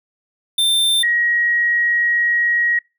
square / sine tone pair in turn, 3580 / 1896.4 Hz, A7 / A#6, +29 / +29 cents, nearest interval major seventh, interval 1100 cents, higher first, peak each -14 dBFS, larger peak neither, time 0.58-1.03 / 1.03-2.79 s, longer second, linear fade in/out 5 ms, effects noise-tail reverb RT60 0.3 s tail -26 dB re dry

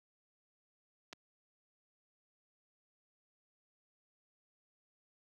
clicks, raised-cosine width 0.2 ms, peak -30 dBFS, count 2, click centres 1.128 / 1.131 s, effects high-pass 150 Hz 12 dB/octave

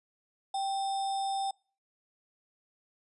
sine tone with sample-and-hold, 783 Hz, G5, 2 cents flat, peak -29 dBFS, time 0.54-1.51 s, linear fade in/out 5 ms, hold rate 4410 Hz, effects noise-tail reverb RT60 0.4 s tail -26 dB re dry + resampled to 24000 Hz

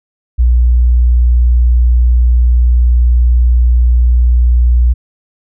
sine tone, 60.3 Hz, B1, 41 cents flat, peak -5 dBFS, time 0.38-4.94 s, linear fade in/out 20 ms, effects none

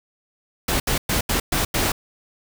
pink noise bursts at uneven times, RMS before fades -21 dBFS, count 6, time 0.68-0.8 / 0.87-0.98 / 1.09-1.21 / 1.29-1.4 / 1.52-1.65 / 1.74-1.92 s, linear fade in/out 5 ms, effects none

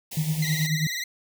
white band-stop noise, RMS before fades -36 dBFS, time 0.11-0.67 s, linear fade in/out 10 ms, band 1000 to 1800 Hz, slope 96 dB/octave
sine tone with tremolo, 155.56 Hz, D#3, in tune, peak -20 dBFS, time 0.17-0.87 s, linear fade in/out 2 ms, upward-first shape sine, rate 9.3 Hz, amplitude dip 70%
20% pulse tone with vibrato, 1975.5 Hz, B6, in tune, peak -23 dBFS, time 0.42-1.04 s, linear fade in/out 5 ms, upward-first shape sine, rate 20 Hz, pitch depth 85 cents each way
effects none

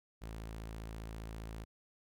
sawtooth tone, 55 Hz, A1, in tune, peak -39 dBFS, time 0.21-1.65 s, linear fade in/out 20 ms, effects none

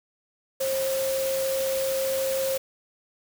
sine tone in noise, 534 Hz, C5, 35 cents sharp, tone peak -24 dBFS, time 0.6-2.58 s, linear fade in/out 10 ms, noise white, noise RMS -33 dBFS, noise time 0.6-2.58 s, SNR +6 dB, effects none

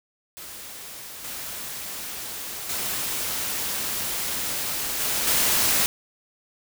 white noise with level steps, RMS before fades -39 / -34 / -28 / -25 / -21 dBFS, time 0.37-5.86 s, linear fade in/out 0 ms, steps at 1.24 / 2.69 / 5 / 5.27 s, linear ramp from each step 5 ms, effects none

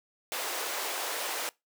pink high-pass noise, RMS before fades -34 dBFS, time 0.32-1.49 s, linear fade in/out 0 ms, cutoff 440 Hz, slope 24 dB/octave, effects noise-tail reverb RT60 0.2 s tail -23 dB re dry

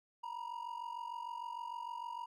triangle ring-modulated tone, 952 Hz, A#5, 36 cents sharp, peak -36 dBFS, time 0.23-2.26 s, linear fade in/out 10 ms, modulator 23.3 Hz, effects none

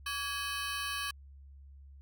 20% pulse ring-modulated tone, 1401 Hz, F6, 5 cents sharp, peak -26 dBFS, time 0.06-1.11 s, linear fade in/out 5 ms, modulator 259 Hz, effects added 69 Hz sine -50 dBFS peak until 2.01 s + AAC 64 kbps

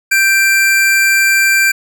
square tone pair together, 1568 / 2360 Hz, G6 / D7, 0 / +8 cents, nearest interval perfect fifth, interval 708 cents, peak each -12 dBFS, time 0.11-1.72 s, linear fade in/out 10 ms, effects none

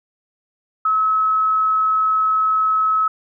sine tone, 1289 Hz, E6, 39 cents flat, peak -14 dBFS, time 0.85-3.08 s, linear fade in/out 5 ms, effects none

